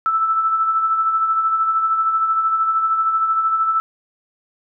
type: tone with tremolo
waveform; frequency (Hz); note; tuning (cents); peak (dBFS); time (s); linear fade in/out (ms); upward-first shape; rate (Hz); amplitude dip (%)
sine; 1318.5; E6; 0; -13; 0.06-3.8; 0; sine; 13; 45
effects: none